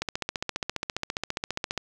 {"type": "click train", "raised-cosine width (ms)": 0.2, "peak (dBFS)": -11, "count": 27, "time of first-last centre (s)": [0.02, 1.777], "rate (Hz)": 14.8, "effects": []}